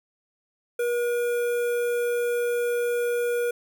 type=tone with notch filter; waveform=square; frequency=480.1 Hz; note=B4; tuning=49 cents flat; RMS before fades=-25 dBFS; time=0.79-3.51 s; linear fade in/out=5 ms; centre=4600 Hz; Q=0.55; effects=none